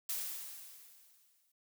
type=noise with exponential decay; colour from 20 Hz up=blue; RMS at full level=-36 dBFS; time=0.09-1.52 s; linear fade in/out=5 ms; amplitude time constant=310 ms; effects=none